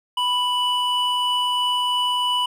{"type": "tone pair together", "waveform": "triangle", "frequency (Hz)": [989, 2964], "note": ["B5", "F#7"], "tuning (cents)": [2, 2], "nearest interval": "octave + perfect fifth", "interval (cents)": 1900, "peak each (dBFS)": -20, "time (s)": [0.17, 2.46], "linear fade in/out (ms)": 5, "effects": []}